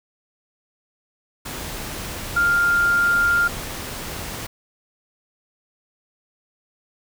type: tone in noise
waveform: sine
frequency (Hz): 1400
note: F6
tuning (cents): +4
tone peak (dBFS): -15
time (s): 2.36-3.48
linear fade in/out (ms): 10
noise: pink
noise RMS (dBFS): -31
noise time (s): 1.45-4.47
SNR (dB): +13
effects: none